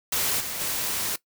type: noise with level steps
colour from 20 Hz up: white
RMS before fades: -25 / -32 / -28 dBFS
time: 0.12-1.16 s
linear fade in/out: 5 ms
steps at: 0.39 / 0.59 s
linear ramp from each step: 20 ms
effects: noise-tail reverb RT60 0.1 s tail -19 dB re dry